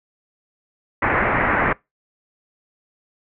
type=low-pass noise; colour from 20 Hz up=white; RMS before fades=-19 dBFS; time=1.02-1.73 s; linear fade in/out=5 ms; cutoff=2100 Hz; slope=48 dB/octave; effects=noise-tail reverb RT60 0.2 s tail -24 dB re dry